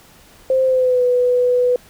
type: tone with pitch glide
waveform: sine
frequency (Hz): 523.3 to 494.8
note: C5 to B4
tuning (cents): 0 to +3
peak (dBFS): -12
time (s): 0.5-1.76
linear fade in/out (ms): 2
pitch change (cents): -97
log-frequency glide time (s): 0.64-1.04
effects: pink hiss -47 dBFS RMS until 1.89 s